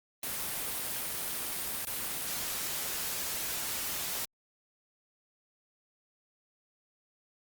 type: noise with dropouts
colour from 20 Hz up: white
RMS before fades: -35 dBFS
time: 0.23-4.25 s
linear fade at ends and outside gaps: 2 ms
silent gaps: 1.85-1.869 s
effects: Opus 32 kbps